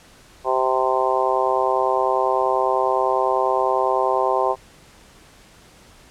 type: harmonic tone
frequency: 130 Hz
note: C3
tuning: 11 cents flat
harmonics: 3 / 4 / 5 / 6 / 7 / 8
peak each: -24 / -24 / -24 / -24 / -24 / -24 dBFS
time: 0.44-4.56 s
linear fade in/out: 50 ms
effects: pink hiss -49 dBFS RMS until 6.1 s + low-pass 10000 Hz 12 dB/octave